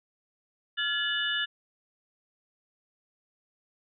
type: tone cluster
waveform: sine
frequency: 1394 / 1706 / 2947 / 3564 Hz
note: F6 / G#6 / F#7 / A7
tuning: -4 / +46 / -8 / +22 cents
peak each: -36 / -30 / -31 / -34 dBFS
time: 0.77-1.46 s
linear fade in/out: 20 ms
effects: none

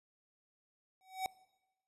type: tone with exponential growth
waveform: square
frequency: 756 Hz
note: F#5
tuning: 37 cents sharp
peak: -32 dBFS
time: 1.01-1.26 s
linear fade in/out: 0 ms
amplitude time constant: 54 ms
effects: noise-tail reverb RT60 1.0 s tail -21 dB re dry + resampled to 32000 Hz

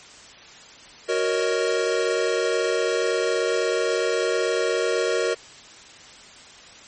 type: chord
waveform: square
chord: D# minor seventh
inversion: first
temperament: equal with one note detuned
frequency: 370 / 466.2 / 554.4 / 624.1 Hz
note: F#4 / A#4 / C#5 / D#5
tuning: 0 / 0 / 0 / +5 cents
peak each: -27 / -24 / -30 / -29 dBFS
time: 1.08-5.35 s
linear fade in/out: 20 ms
effects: white hiss -45 dBFS RMS until 6.87 s + MP3 32 kbps

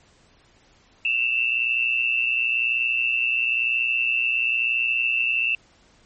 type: tone pair together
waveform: sine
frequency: 2637 / 2758 Hz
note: E7 / F7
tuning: 0 / -22 cents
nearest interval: minor second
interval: 78 cents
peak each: -21 / -24 dBFS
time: 1.05-5.55 s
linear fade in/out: 2 ms
effects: pink hiss -57 dBFS RMS until 6.05 s + MP3 32 kbps

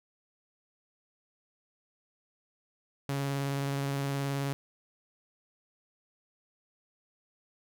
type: tone with vibrato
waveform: sawtooth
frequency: 139.1 Hz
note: C#3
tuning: 6 cents sharp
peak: -26 dBFS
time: 3.09-4.53 s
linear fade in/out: 0 ms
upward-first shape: sine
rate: 19 Hz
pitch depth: 18 cents each way
effects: none

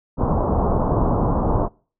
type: low-pass noise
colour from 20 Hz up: pink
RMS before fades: -19 dBFS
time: 0.17-1.69 s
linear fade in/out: 50 ms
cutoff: 1100 Hz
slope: 48 dB/octave
effects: noise-tail reverb RT60 0.4 s tail -25 dB re dry

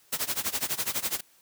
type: noise with tremolo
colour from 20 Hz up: white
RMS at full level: -27 dBFS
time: 0.12-1.21 s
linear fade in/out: 10 ms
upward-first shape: sine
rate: 12 Hz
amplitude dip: 90%
effects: white hiss -61 dBFS RMS until 1.41 s + high-pass 60 Hz 12 dB/octave

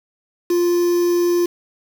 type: tone with quantisation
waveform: triangle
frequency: 349.2 Hz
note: F4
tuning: in tune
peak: -12 dBFS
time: 0.5-1.46 s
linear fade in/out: 5 ms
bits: 5
effects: none

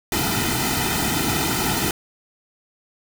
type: noise with comb filter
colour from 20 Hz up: pink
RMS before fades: -22 dBFS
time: 0.12-1.91 s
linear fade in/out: 2 ms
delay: 1.8 ms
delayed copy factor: -0.95
effects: none

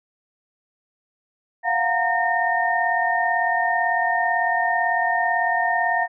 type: tone cluster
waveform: sine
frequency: 699 / 737 / 924 / 1829 Hz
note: F5 / F#5 / A#5 / A#6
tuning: +1 / -7 / -16 / -33 cents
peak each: -23 / -25 / -26 / -22 dBFS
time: 1.63-6.08 s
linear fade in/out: 50 ms
effects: none

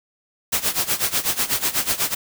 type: noise with tremolo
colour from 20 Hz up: white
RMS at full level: -19 dBFS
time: 0.52-2.15 s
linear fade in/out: 10 ms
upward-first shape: sine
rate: 8.1 Hz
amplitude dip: 85%
effects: none

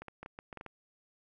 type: clicks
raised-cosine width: 0.5 ms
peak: -29 dBFS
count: 9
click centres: 0.02 / 0.083 / 0.23 / 0.261 / 0.389 / 0.528 / 0.573 / 0.611 / 0.663 s
effects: none

